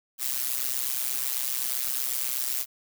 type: noise with amplitude modulation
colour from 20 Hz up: blue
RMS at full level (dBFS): -25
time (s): 0.18-2.66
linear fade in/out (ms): 50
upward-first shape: sine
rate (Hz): 128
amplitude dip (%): 95
effects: none